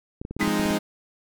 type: clicks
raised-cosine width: 3 ms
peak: -20 dBFS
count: 9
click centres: 0.215 / 0.251 / 0.31 / 0.366 / 0.429 / 0.478 / 0.597 / 0.657 / 0.708 s
type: chord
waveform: sawtooth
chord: F minor seventh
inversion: none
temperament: equal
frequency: 174.61 / 207.7 / 261.6 / 311.1 Hz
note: F3 / Ab3 / C4 / Eb4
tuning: 0 / 0 / 0 / 0 cents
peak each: -26 / -21 / -27 / -22 dBFS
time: 0.39-0.79 s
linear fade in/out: 20 ms
type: tone with exponential decay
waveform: sine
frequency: 2000 Hz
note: B6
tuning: 21 cents sharp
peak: -21 dBFS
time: 0.41-0.51 s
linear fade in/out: 2 ms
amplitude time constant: 20 ms
effects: none